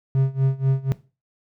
triangle tone with tremolo, 134.2 Hz, C3, 44 cents sharp, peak -12 dBFS, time 0.15-0.92 s, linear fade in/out 0 ms, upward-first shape sine, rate 4.1 Hz, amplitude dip 90%, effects noise-tail reverb RT60 0.3 s tail -17 dB re dry

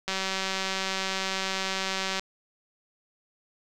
click train, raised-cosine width 0.2 ms, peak -12 dBFS, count 405, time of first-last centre 0.08-2.195 s, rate 191 Hz, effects none

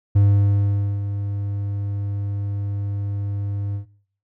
triangle tone with ADSR envelope, 100.8 Hz, G2, 49 cents sharp, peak -9 dBFS, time 0.15-3.86 s, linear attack 12 ms, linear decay 840 ms, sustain -11 dB, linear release 110 ms, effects noise-tail reverb RT60 0.6 s tail -23 dB re dry

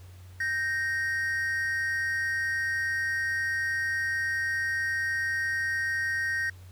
triangle tone pair together, 1561.3 / 1864.7 Hz, G6 / A#6, -7 / 0 cents, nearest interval minor third, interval 307 cents, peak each -30 / -26 dBFS, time 0.4-6.5 s, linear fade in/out 5 ms, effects added 91 Hz sine -45 dBFS peak until 6.71 s + pink hiss -58 dBFS RMS until 6.71 s

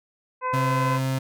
harmonic tone, 509 Hz, C5, 48 cents flat, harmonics 1 / 2 / 3 / 4 / 5, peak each -31 / -24 / -36 / -38 / -40 dBFS, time 0.41-1 s, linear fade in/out 50 ms
35% pulse tone, 132.4 Hz, C3, 21 cents sharp, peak -21 dBFS, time 0.53-1.19 s, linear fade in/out 10 ms
effects none

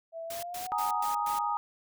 sine tone with pitch glide, 659.3 to 744.3 Hz, E5 to F#5, 0 to +10 cents, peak -36 dBFS, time 0.12-1.07 s, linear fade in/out 50 ms, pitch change +210 cents, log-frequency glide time 0.25-0.71 s
white noise bursts, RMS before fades -41 dBFS, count 5, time 0.3-1.39 s, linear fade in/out 5 ms, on 130 ms, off 110 ms
sine chord, Ab suspended second, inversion none, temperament equal, 830.6 / 932.3 / 1244.5 Hz, Ab5 / Bb5 / Eb6, 0 / 0 / 0 cents, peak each -32 dBFS, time 0.72-1.57 s, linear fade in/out 0 ms
effects none

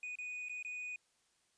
triangle tone with dropouts, 2478 Hz, D#7, 8 cents flat, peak -39 dBFS, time 0.03-0.96 s, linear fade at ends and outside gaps 2 ms, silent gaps 0.155-0.186 / 0.486-0.495 / 0.627-0.648 s, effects white hiss -75 dBFS RMS until 1.57 s + resampled to 22050 Hz

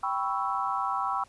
sine chord, C# half-diminished seventh, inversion second, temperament equal, 784 / 987.8 / 1108.7 / 1318.5 Hz, G5 / B5 / C#6 / E6, 0 / 0 / 0 / 0 cents, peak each -32 dBFS, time 0.03-1.24 s, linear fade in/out 5 ms, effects pink hiss -59 dBFS RMS until 1.28 s + resampled to 24000 Hz

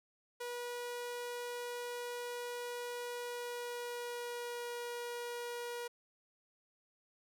sawtooth tone with pitch glide, 484.4 to 479.7 Hz, B4 to A#4, -34 to +50 cents, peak -36 dBFS, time 0.4-5.88 s, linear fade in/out 10 ms, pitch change -16 cents, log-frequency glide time 3.16-4.74 s, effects none

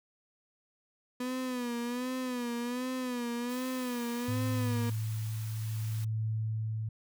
35% pulse tone with vibrato, 246.9 Hz, B3, in tune, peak -31 dBFS, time 1.2-4.9 s, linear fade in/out 5 ms, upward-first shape sine, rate 1.3 Hz, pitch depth 74 cents each way
white high-pass noise, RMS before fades -49 dBFS, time 3.49-6.05 s, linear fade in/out 10 ms, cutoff 770 Hz, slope 96 dB/octave
sine tone with tremolo, 110 Hz, A2, in tune, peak -29 dBFS, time 4.28-6.89 s, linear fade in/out 5 ms, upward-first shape triangle, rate 0.63 Hz, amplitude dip 40%
effects none

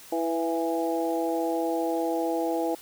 harmonic tone with a mistuned harmonic, 164.81 Hz, E3, in tune, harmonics 2 / 3 / 4 / 5, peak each -28 / -30 / -31 / -32 dBFS, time 0.12-2.75 s, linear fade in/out 5 ms, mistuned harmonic 4, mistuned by +26 cents, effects white hiss -48 dBFS RMS until 2.81 s

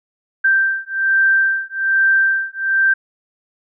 sine beating tone pair, 1568 / 1569.2 Hz, G6 / G6, 0 / +1 cents, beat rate 1.2 Hz, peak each -16 dBFS, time 0.44-2.94 s, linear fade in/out 10 ms, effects none

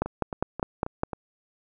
two click trains, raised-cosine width 1 ms, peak -10 / -18 dBFS, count 6 / 5, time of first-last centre 0.02-1.034 / 0.06-1.132 s, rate 4.93 / 3.73 Hz, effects none

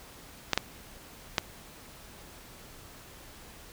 clicks, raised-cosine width 0.2 ms, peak -6 dBFS, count 3, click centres 0.533 / 0.576 / 1.382 s, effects pink hiss -50 dBFS RMS until 3.72 s

